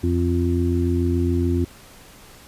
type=harmonic tone; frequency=87 Hz; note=F2; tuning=6 cents flat; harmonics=1 / 2 / 3 / 4; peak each=-20 / -31 / -23 / -24 dBFS; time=0.03-1.65 s; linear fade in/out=10 ms; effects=pink hiss -46 dBFS RMS until 2.47 s + resampled to 32000 Hz